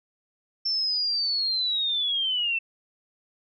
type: linear sweep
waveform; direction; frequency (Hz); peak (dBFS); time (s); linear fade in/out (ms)
sine; down; 5390 to 2654; -23; 0.65-2.59; 10
effects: none